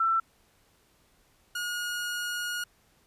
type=tone pair in turn; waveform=sine / sawtooth; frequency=1338 / 1439 Hz; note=E6 / F#6; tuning=+25 / -49 cents; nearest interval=minor second; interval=126 cents; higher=second; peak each=-22 / -27 dBFS; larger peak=first; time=0-0.2 / 1.55-2.64 s; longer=second; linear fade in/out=5 ms; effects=pink hiss -65 dBFS RMS until 3.06 s + resampled to 32000 Hz